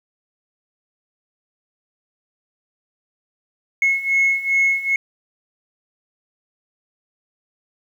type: beating tone pair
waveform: sine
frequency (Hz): 2178 / 2180.5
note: C#7 / C#7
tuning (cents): -31 / -29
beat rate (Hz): 2.5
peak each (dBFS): -19 / -16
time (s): 3.82-4.96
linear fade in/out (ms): 2
effects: tanh soft clip ceiling -10 dBFS + 8-bit